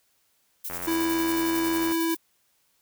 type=noise with tremolo; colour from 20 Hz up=violet; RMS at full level=-33 dBFS; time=0.64-2.17 s; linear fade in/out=10 ms; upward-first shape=square; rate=11 Hz; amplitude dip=50%
type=click train; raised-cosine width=0.5 ms; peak=-21 dBFS; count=108; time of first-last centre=0.7-1.92 s; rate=87.7 Hz
type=tone; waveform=square; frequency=329.6 Hz; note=E4; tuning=in tune; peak=-24 dBFS; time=0.87-2.15 s; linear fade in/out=10 ms
effects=white hiss -68 dBFS RMS until 2.81 s